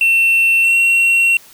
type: tone with pitch glide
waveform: triangle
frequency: 2700 to 2730 Hz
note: E7 to F7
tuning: +41 to -40 cents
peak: -8 dBFS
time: 0.01-1.37 s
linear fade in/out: 2 ms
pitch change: +19 cents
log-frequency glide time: 0.62-0.75 s
effects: white hiss -43 dBFS RMS until 1.53 s